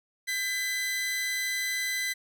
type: tone pair together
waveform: sawtooth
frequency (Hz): 1593.8 / 2008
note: G6 / B6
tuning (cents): +28 / +28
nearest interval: major third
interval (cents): 400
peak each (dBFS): -36 / -25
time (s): 0.27-2.14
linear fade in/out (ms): 20
effects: none